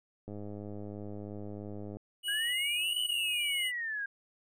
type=click train; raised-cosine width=2 ms; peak=-30 dBFS; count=175; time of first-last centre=0.28-1.969 s; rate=103 Hz
type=tone with vibrato; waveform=square; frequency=2900 Hz; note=F#7; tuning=35 cents flat; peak=-32 dBFS; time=2.23-3.72 s; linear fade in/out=50 ms; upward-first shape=square; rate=1.7 Hz; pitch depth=12 cents each way
type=exponential two-way sweep; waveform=sine; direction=up then down; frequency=1600 to 3062 to 1600 Hz; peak=-33 dBFS; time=2.28-4.06 s; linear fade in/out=5 ms; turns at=3 s
effects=none